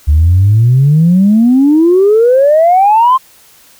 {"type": "exponential sweep", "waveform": "sine", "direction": "up", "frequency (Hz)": [71.3, 1067], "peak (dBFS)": -3, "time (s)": [0.07, 3.18], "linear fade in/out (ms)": 20, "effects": ["tanh soft clip ceiling 0 dBFS", "white hiss -43 dBFS RMS until 3.79 s"]}